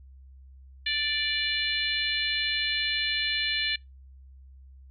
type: harmonic tone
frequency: 587.3 Hz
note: D5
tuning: in tune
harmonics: 3 / 4 / 5 / 6 / 7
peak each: -32 / -32 / -32 / -32 / -32 dBFS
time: 0.86-3.76 s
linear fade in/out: 5 ms
effects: noise-tail reverb RT60 0.2 s tail -26 dB re dry + added 66 Hz sine -47 dBFS peak until 4.9 s

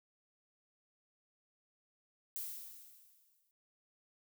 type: noise with exponential decay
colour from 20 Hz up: violet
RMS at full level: -40 dBFS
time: 2.36-3.51 s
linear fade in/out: 0 ms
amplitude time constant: 250 ms
effects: none

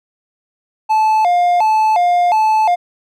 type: tone with vibrato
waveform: triangle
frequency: 784 Hz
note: G5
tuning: in tune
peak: -8 dBFS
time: 0.89-2.76 s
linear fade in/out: 20 ms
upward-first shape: square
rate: 1.4 Hz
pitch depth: 180 cents each way
effects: none

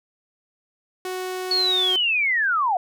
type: tone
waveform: sawtooth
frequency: 369.6 Hz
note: F#4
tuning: 2 cents flat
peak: -23 dBFS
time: 1.05-1.96 s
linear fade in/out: 2 ms
type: linear sweep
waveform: sine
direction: down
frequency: 4416 to 684 Hz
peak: -18 dBFS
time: 1.51-2.77 s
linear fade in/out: 2 ms
effects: none

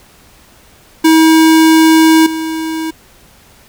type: tone with level steps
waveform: square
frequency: 320.3 Hz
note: E4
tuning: 50 cents flat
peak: -5 / -17 dBFS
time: 1.04-2.91 s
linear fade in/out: 10 ms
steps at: 2.26 s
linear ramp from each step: 5 ms
effects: pink hiss -44 dBFS RMS until 3.68 s

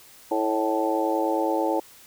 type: harmonic tone with a mistuned harmonic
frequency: 109.3 Hz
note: A2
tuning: 11 cents flat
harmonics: 3 / 4 / 5 / 6 / 7 / 8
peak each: -26 / -30 / -27 / -35 / -30 / -28 dBFS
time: 0.31-1.8 s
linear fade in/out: 5 ms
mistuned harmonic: 6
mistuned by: -55 cents
effects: white hiss -50 dBFS RMS until 2.06 s

